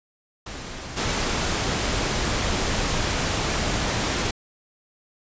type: noise with level steps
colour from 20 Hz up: pink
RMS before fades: -35 / -24 dBFS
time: 0.46-4.31 s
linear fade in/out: 5 ms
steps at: 0.96 s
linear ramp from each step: 20 ms
effects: resampled to 16000 Hz